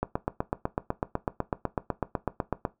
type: click train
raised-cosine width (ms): 1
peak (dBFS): -12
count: 22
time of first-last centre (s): 0.03-2.652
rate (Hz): 8.01
effects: noise-tail reverb RT60 0.2 s tail -17 dB re dry